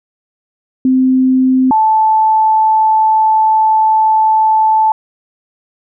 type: tone pair in turn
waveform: sine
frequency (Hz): 259.2 / 874.4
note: C4 / A5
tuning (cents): -16 / -11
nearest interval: octave + major sixth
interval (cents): 2105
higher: second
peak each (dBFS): -7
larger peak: neither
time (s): 0.85-1.71 / 1.71-4.92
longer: second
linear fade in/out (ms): 2
effects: none